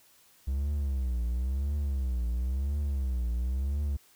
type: tone with vibrato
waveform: triangle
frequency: 65.41 Hz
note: C2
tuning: in tune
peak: -25 dBFS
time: 0.47-3.97 s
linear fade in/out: 10 ms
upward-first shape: triangle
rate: 0.97 Hz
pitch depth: 210 cents each way
effects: white hiss -61 dBFS RMS until 4.15 s